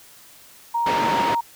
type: tone with vibrato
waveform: sine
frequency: 932.3 Hz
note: A#5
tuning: in tune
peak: -19 dBFS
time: 0.74-1.41 s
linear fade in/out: 10 ms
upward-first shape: sine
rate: 2.3 Hz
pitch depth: 9 cents each way
type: band-pass noise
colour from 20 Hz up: pink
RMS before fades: -25 dBFS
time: 0.86-1.35 s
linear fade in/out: 5 ms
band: 220 to 2900 Hz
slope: 12 dB/octave
effects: white hiss -48 dBFS RMS until 1.55 s